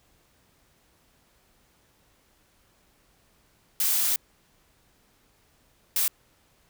blue noise bursts at uneven times, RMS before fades -24 dBFS, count 2, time 3.8-4.16 / 5.96-6.08 s, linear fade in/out 2 ms, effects pink hiss -64 dBFS RMS until 6.69 s

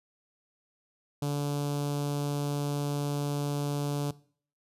sawtooth tone with notch filter, 144.3 Hz, D3, 30 cents flat, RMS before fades -30 dBFS, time 1.22-4.11 s, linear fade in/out 5 ms, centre 1900 Hz, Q 0.74, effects noise-tail reverb RT60 0.5 s tail -20 dB re dry + resampled to 32000 Hz

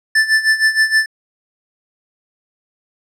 square tone with tremolo, 1760 Hz, A6, in tune, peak -9 dBFS, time 0.15-1.06 s, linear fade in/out 5 ms, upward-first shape sine, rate 6.4 Hz, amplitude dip 80%, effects low-pass 8000 Hz 12 dB/octave

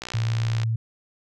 click train, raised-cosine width 0.2 ms, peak -15 dBFS, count 38, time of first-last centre 0.02-0.634 s, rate 60.3 Hz
sine tone, 112.8 Hz, A2, 44 cents sharp, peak -21 dBFS, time 0.14-0.76 s, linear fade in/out 5 ms
effects none

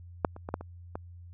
clicks, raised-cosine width 1 ms, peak -9 / -30 / -22 / -15 / -27 / -21 dBFS, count 6, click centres 0.248 / 0.364 / 0.489 / 0.541 / 0.61 / 0.955 s, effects added 87 Hz sine -45 dBFS peak until 1.33 s

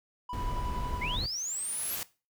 triangle tone with tremolo, 987.8 Hz, B5, in tune, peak -34 dBFS, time 0.29-1.17 s, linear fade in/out 5 ms, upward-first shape square, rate 11 Hz, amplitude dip 35%
brown noise, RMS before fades -34 dBFS, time 0.33-1.26 s, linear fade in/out 2 ms
white noise with exponential growth, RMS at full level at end -35 dBFS, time 0.69-2.03 s, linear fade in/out 0 ms, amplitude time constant 290 ms
sine linear sweep, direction up, 1975.5 to 11900 Hz, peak -32 dBFS, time 1.01-1.96 s, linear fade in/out 10 ms
effects noise-tail reverb RT60 0.3 s tail -18 dB re dry

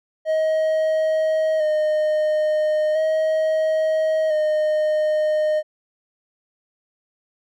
triangle tone with vibrato, 622.3 Hz, D#5, in tune, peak -15 dBFS, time 0.25-5.63 s, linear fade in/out 50 ms, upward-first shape square, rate 0.37 Hz, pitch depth 23 cents each way, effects none

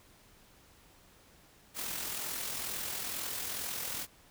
white noise with amplitude modulation, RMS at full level -36 dBFS, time 1.74-4.07 s, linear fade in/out 50 ms, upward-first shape sine, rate 42.2 Hz, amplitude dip 40%, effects pink hiss -61 dBFS RMS until 4.3 s

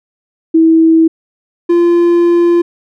sine / triangle tone pair in turn, 324.6 / 344.6 Hz, E4 / F4, -27 / -23 cents, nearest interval minor second, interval 104 cents, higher second, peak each -4 dBFS, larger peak neither, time 0.54-1.08 / 1.69-2.62 s, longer second, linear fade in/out 10 ms, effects none

